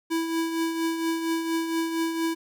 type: tone with tremolo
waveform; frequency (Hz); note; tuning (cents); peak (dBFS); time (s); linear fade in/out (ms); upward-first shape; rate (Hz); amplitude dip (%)
square; 328.6; E4; -5; -23; 0.1-2.35; 20; triangle; 4.3; 55
effects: none